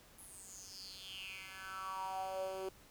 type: tone with high-pass filter sweep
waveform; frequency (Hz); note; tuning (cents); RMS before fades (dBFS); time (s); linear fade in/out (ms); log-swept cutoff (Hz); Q
10% pulse; 190; F#3; +46; -45; 0.18-2.69; 5; 11000 to 390; 6.4
effects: pink hiss -62 dBFS RMS until 2.9 s